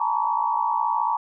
sine tone cluster, 840 / 894 / 953 / 1023 / 1135 Hz, G#5 / A5 / A#5 / C6 / C#6, +19 / +27 / +38 / -39 / +41 cents, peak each -30 / -25 / -24 / -33 / -28 dBFS, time 0-1.17 s, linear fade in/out 5 ms, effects none

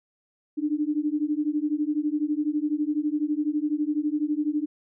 sine beating tone pair, 293.7 / 305.7 Hz, D4 / D#4, 0 / -30 cents, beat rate 12 Hz, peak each -26 dBFS, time 0.57-4.66 s, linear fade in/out 20 ms, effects none

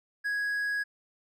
triangle tone, 1661.2 Hz, G#6, in tune, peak -26 dBFS, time 0.24-0.84 s, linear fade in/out 20 ms, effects none

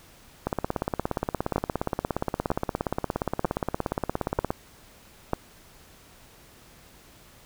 two click trains, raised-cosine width 1 ms, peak -11 / -9 dBFS, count 70 / 5, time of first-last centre 0.47-4.505 / 1.56-5.334 s, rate 17.1 / 1.06 Hz, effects pink hiss -53 dBFS RMS until 7.45 s

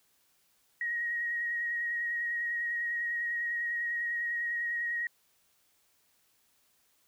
sine tone with vibrato, 1888 Hz, A#6, 22 cents sharp, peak -30 dBFS, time 0.81-5.07 s, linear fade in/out 2 ms, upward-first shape square, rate 10 Hz, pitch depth 14 cents each way, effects white hiss -70 dBFS RMS until 7.07 s

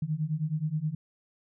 sine beating tone pair, 149.5 / 159 Hz, D3 / D#3, +31 / +38 cents, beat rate 9.5 Hz, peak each -31 / -30 dBFS, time 0.02-0.95 s, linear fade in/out 5 ms, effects none

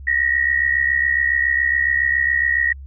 sine tone pair together, 1855 / 1922.2 Hz, A#6 / B6, -9 / -47 cents, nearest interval minor second, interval 62 cents, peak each -18 dBFS, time 0.07-2.73 s, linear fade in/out 5 ms, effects added 68 Hz sine -33 dBFS peak until 2.86 s

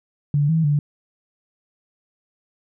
sine tone with pitch steps, 145.1 / 161.6 / 146.3 Hz, D3 / E3 / D3, -21 / -34 / -6 cents, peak -15 dBFS, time 0.34-0.79 s, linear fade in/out 2 ms, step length 150 ms, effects none

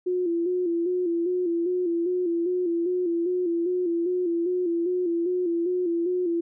sine tone with vibrato, 350 Hz, F4, 4 cents sharp, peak -22 dBFS, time 0.06-6.41 s, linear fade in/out 10 ms, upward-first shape square, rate 2.5 Hz, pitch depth 59 cents each way, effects none

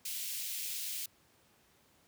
white high-pass noise, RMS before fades -39 dBFS, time 0.05-1.06 s, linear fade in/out 5 ms, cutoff 2400 Hz, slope 24 dB/octave, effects pink hiss -67 dBFS RMS until 2.07 s + high-pass 80 Hz 12 dB/octave

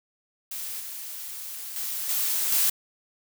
blue noise with level steps, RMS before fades -34 / -37 / -31 / -26 / -22 dBFS, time 0.51-2.7 s, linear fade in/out 5 ms, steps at 0.8 / 1.76 / 2.09 / 2.52 s, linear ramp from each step 2 ms, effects none

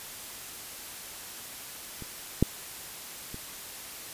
clicks, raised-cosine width 3 ms, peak -27 / -7 / -26 dBFS, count 3, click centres 2.023 / 2.426 / 3.344 s, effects white hiss -42 dBFS RMS until 4.13 s + resampled to 32000 Hz

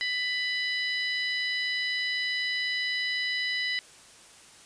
harmonic tone, 994 Hz, B5, 11 cents sharp, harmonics 2 / 3 / 4 / 5, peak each -29 / -35 / -34 / -37 dBFS, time 0.01-3.79 s, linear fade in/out 0 ms, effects white hiss -52 dBFS RMS until 4.65 s + resampled to 22050 Hz

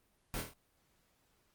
pink noise with echo, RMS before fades -39 dBFS, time 0.34-0.41 s, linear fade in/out 0 ms, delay 25 ms, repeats 5, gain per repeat -4 dB, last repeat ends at 0.535 s, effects pink hiss -74 dBFS RMS until 1.54 s + Opus 32 kbps

